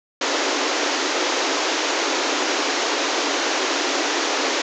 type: band-pass noise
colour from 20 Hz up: pink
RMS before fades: -22 dBFS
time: 0.21-4.62 s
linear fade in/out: 5 ms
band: 270 to 7000 Hz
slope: 96 dB/octave
effects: none